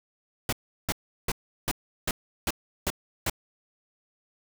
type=noise bursts; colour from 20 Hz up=pink; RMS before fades=-27 dBFS; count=8; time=0.49-3.298 s; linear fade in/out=2 ms; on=36 ms; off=360 ms; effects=none